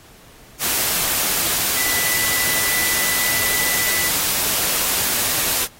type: tone in noise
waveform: sine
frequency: 1985 Hz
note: B6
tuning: 8 cents sharp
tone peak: -24 dBFS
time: 1.75-4.11 s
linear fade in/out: 50 ms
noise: white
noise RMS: -20 dBFS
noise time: 0.59-5.68 s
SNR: -7 dB
effects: pink hiss -47 dBFS RMS until 5.79 s + AAC 48 kbps